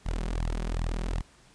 sawtooth tone with flanger, 41.06 Hz, E1, 6 cents flat, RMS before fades -30 dBFS, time 0.05-1.22 s, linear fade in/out 20 ms, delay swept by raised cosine 0.96 to 5.46 ms, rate 2.6 Hz, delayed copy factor +1, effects pink hiss -58 dBFS RMS until 1.54 s + resampled to 22050 Hz

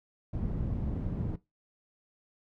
white low-pass noise, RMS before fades -33 dBFS, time 0.33-1.36 s, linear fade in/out 5 ms, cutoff 150 Hz, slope 12 dB/octave, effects noise-tail reverb RT60 0.2 s tail -18 dB re dry

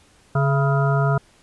harmonic tone with a mistuned harmonic, 140 Hz, C#3, 18 cents sharp, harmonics 1 / 3 / 5 / 7 / 9 / 10, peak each -17 / -27 / -25 / -30 / -28 / -29 dBFS, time 0.35-1.18 s, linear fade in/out 5 ms, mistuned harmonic 5, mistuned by -58 cents, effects pink hiss -55 dBFS RMS until 1.42 s + resampled to 24000 Hz

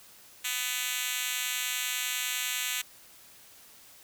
5% pulse tone with high-pass filter, 250 Hz, B3, 21 cents sharp, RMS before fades -32 dBFS, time 0.44-2.82 s, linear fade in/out 10 ms, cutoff 3200 Hz, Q 0.7, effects white hiss -54 dBFS RMS until 4.03 s

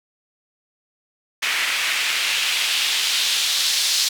white noise with band-pass filter sweep, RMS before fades -21 dBFS, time 1.42-4.09 s, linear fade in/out 10 ms, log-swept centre 2100 to 4400 Hz, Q 1.7, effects none

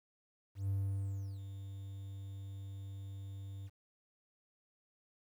triangle tone with ADSR envelope, 98 Hz, G2, in tune, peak -29 dBFS, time 0.55-3.7 s, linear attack 140 ms, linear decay 700 ms, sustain -12 dB, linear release 37 ms, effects tanh soft clip ceiling -26 dBFS + 11-bit

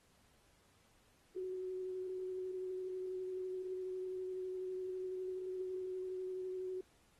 sine tone with vibrato, 371.2 Hz, F#4, 6 cents sharp, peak -39 dBFS, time 1.36-6.81 s, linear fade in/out 5 ms, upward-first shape sine, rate 12 Hz, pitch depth 15 cents each way, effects pink hiss -71 dBFS RMS until 7.19 s + AAC 32 kbps

